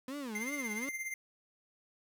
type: tone with vibrato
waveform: 35% pulse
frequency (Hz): 246.9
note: B3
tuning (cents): 0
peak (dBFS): -37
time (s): 0.08-0.89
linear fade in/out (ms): 2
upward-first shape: sine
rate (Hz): 2.7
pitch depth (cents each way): 290
type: tone with tremolo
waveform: square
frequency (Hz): 2093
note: C7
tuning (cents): 0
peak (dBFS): -35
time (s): 0.35-1.14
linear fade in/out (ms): 2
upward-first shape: triangle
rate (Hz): 17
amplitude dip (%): 70
effects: 12-bit